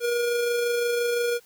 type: tone with amplitude modulation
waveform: square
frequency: 477.6 Hz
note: A#4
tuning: 42 cents sharp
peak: -22 dBFS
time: 0-1.4 s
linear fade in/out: 50 ms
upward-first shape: sine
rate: 25.8 Hz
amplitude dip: 25%
effects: white hiss -57 dBFS RMS until 1.45 s

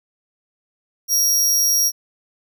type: tone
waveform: sawtooth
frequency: 5650 Hz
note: F8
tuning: 19 cents sharp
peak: -12 dBFS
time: 1.08-1.92 s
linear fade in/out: 50 ms
effects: none

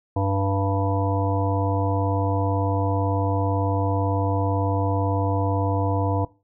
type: harmonic tone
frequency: 98 Hz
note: G2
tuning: in tune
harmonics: 1 / 3 / 5 / 7 / 9 / 10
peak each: -22 / -27 / -29 / -30 / -32 / -32 dBFS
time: 0.16-6.25 s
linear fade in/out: 5 ms
effects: noise-tail reverb RT60 0.3 s tail -19 dB re dry

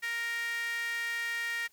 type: tone with high-pass filter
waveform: sawtooth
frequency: 466.2 Hz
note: A#4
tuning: in tune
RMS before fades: -34 dBFS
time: 0.02-1.68 s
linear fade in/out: 20 ms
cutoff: 1900 Hz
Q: 5.9
effects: white hiss -66 dBFS RMS until 1.72 s

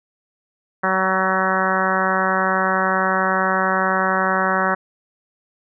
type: harmonic tone with a mistuned harmonic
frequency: 188.9 Hz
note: F#3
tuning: 36 cents sharp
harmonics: 1 / 2 / 3 / 4 / 5 / 6 / 7 / 8 / 9 / 10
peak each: -26 / -28 / -25 / -25 / -26 / -24 / -24 / -24 / -27 / -29 dBFS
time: 0.83-4.75 s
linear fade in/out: 10 ms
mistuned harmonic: 6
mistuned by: -16 cents
effects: none

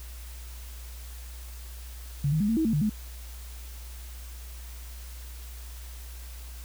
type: tone with pitch steps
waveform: sine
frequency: 141.8 / 156.2 / 206.5 / 225.7 / 320 / 223.7 / 148.6 / 212.8 Hz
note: C#3 / D#3 / G#3 / A3 / D#4 / A3 / D3 / G#3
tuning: +40 / +7 / -10 / +44 / +49 / +29 / +21 / +42 cents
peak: -22 dBFS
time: 2.24-2.896 s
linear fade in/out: 5 ms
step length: 82 ms
effects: added 60 Hz sine -39 dBFS peak until 6.64 s + white hiss -49 dBFS RMS until 6.64 s

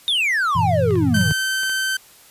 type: exponential sweep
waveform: triangle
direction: down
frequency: 3729 to 143.7 Hz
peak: -15 dBFS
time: 0.08-1.31 s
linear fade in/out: 0 ms
type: chord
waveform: sine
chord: E diminished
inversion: first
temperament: equal with one note detuned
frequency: 95.76 / 116.54 / 164.81 Hz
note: G2 / Bb2 / E3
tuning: -40 / 0 / 0 cents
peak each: -22 dBFS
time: 0.55-1.33 s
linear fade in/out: 10 ms
type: clicks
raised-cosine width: 0.3 ms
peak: -21 dBFS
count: 6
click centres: 0.908 / 0.956 / 1.166 / 1.213 / 1.633 / 1.696 s
type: tone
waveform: sawtooth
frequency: 1544 Hz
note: G6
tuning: 27 cents flat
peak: -16 dBFS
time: 1.14-1.97 s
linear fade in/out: 5 ms
effects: white hiss -48 dBFS RMS until 2.3 s + resampled to 32000 Hz

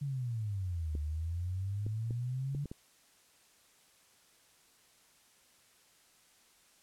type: exponential two-way sweep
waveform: sine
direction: down then up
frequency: 145.6 to 73.3 to 145.6 Hz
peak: -33 dBFS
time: 0.01-2.65 s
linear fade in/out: 10 ms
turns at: 0.98 s
type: clicks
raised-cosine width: 3 ms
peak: -29 dBFS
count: 6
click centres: 0.952 / 1.865 / 2.108 / 2.549 / 2.657 / 2.715 s
effects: white hiss -65 dBFS RMS until 6.82 s + low-pass 11000 Hz 12 dB/octave

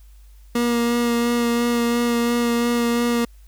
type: tone with vibrato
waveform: 30% pulse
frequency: 237.2 Hz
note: A#3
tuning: 30 cents sharp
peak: -15 dBFS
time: 0.55-3.25 s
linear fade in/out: 5 ms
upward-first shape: sine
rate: 2.9 Hz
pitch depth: 14 cents each way
effects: added 50 Hz sine -43 dBFS peak until 3.47 s + white hiss -60 dBFS RMS until 3.47 s

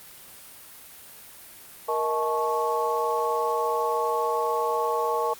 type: tone cluster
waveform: sine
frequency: 469.3 / 633 / 866 / 1104 Hz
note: A#4 / D#5 / A5 / C#6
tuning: +12 / +30 / -28 / -7 cents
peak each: -27 / -31 / -28 / -28 dBFS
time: 1.88-5.34 s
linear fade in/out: 10 ms
effects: white hiss -46 dBFS RMS until 5.39 s + Opus 32 kbps

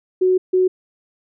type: tone bursts at uneven times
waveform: sine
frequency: 370 Hz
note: F#4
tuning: in tune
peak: -12 dBFS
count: 2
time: 0.21-0.38 / 0.53-0.68 s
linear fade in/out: 10 ms
effects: none

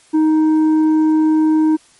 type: tone with tanh clipping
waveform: sine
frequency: 312.5 Hz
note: D#4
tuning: 8 cents sharp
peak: -11 dBFS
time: 0.13-1.77 s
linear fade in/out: 20 ms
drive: 5 dB
effects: white hiss -50 dBFS RMS until 1.99 s + MP3 48 kbps

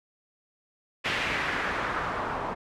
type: noise with low-pass filter sweep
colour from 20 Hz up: white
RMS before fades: -30 dBFS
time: 1.04-2.55 s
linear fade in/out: 20 ms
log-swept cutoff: 2500 to 920 Hz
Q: 1.8
effects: none

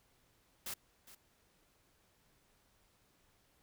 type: noise with echo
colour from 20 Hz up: white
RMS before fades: -42 dBFS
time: 0.66-0.74 s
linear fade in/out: 5 ms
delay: 410 ms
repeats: 1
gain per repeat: -15 dB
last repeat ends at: 1.15 s
effects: pink hiss -72 dBFS RMS until 3.62 s

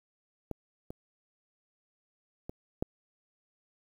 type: clicks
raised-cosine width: 2 ms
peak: -22 / -27 / -25 / -16 dBFS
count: 4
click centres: 0.513 / 0.905 / 2.495 / 2.825 s
effects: 9-bit

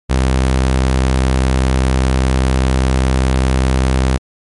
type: tone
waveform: sawtooth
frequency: 65 Hz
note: C2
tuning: 11 cents flat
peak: -7 dBFS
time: 0.09-4.18 s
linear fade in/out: 20 ms
effects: MP3 48 kbps

